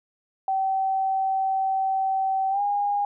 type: tone with pitch glide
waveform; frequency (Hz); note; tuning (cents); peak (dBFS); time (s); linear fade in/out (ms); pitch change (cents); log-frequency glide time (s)
sine; 769 to 814.7; G5 to G#5; -33 to -33; -21; 0.48-3.05; 2; +100; 2.5-2.61
effects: none